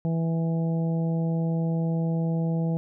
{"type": "harmonic tone", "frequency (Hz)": 164.5, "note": "E3", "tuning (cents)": -3, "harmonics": [1, 2, 3, 4, 5], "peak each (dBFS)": [-23, -36, -35, -39, -43], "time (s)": [0.05, 2.77], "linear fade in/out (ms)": 0, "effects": []}